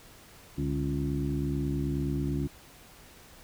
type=harmonic tone with a mistuned harmonic; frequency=69.3 Hz; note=C#2; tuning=in tune; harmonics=1 / 2 / 3 / 4 / 5; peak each=-34 / -31 / -38 / -33 / -37 dBFS; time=0.57-2.48 s; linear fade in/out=20 ms; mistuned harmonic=2; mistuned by=+87 cents; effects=pink hiss -53 dBFS RMS until 3.43 s